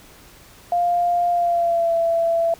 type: tone with pitch glide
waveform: sine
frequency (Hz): 700 to 669.2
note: F5 to E5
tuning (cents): +4 to +26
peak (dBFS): -16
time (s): 0.72-2.54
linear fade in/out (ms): 2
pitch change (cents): -78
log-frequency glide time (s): 1.31-1.94
effects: pink hiss -47 dBFS RMS until 2.59 s